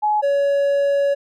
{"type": "tone pair in turn", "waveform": ["sine", "triangle"], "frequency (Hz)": [845, 562.8], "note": ["G#5", "C#5"], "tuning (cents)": [30, 26], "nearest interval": "perfect fifth", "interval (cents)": 704, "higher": "first", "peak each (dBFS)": [-15, -13], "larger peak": "second", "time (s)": [[0.02, 0.22], [0.22, 1.15]], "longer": "second", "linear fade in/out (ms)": 20, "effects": []}